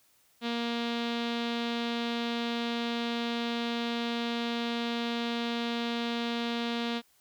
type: tone with low-pass filter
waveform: sawtooth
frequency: 235 Hz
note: A#3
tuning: 14 cents sharp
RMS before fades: -32 dBFS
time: 0.41-7.02 s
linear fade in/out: 50 ms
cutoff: 3700 Hz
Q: 3.3
effects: white hiss -66 dBFS RMS until 7.2 s